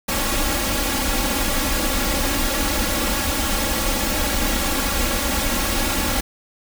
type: noise with comb filter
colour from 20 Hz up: pink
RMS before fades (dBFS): -21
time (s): 0.08-6.21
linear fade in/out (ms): 10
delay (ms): 3.6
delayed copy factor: +1
effects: none